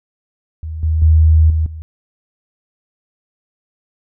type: tone with level steps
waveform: sine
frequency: 79.2 Hz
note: D#2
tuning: 31 cents sharp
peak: -22 / -12 / -6 / -12 / -26 dBFS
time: 0.63-1.82 s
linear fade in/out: 0 ms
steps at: 0.83 / 1.02 / 1.5 / 1.66 s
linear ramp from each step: 2 ms
effects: none